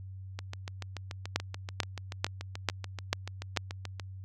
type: two click trains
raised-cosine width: 0.2 ms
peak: -21 / -9 dBFS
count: 26 / 6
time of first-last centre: 0.39-3.998 / 1.36-3.572 s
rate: 6.93 / 2.26 Hz
effects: added 95 Hz sine -41 dBFS peak until 4.24 s